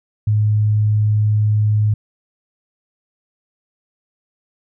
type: tone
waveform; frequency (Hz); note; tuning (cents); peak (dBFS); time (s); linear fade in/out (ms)
sine; 106.2; G#2; +39; -12; 0.27-1.94; 5
effects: none